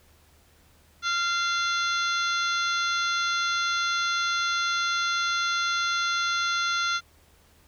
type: harmonic tone with a mistuned harmonic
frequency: 692 Hz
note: F5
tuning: 16 cents flat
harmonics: 2 / 3 / 4 / 5 / 6 / 7 / 8 / 9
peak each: -25 / -35 / -38 / -32 / -34 / -44 / -45 / -38 dBFS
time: 1.02-7.01 s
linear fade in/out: 50 ms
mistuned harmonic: 4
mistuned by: -22 cents
effects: added 77 Hz sine -60 dBFS peak until 7.67 s + pink hiss -60 dBFS RMS until 7.67 s